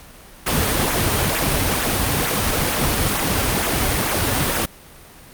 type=noise with flanger; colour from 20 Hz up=pink; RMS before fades=-19 dBFS; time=0.46-4.66 s; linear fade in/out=10 ms; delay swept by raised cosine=0.2 to 6.1 ms; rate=2.2 Hz; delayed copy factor=-0.55; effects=pink hiss -43 dBFS RMS until 5.33 s + Opus 48 kbps